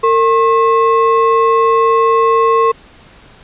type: ring-modulated tone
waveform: triangle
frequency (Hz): 767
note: G5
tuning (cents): -38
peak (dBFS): -3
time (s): 0.03-2.72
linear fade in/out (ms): 10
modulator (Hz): 311
effects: pink hiss -42 dBFS RMS until 3.43 s + resampled to 8000 Hz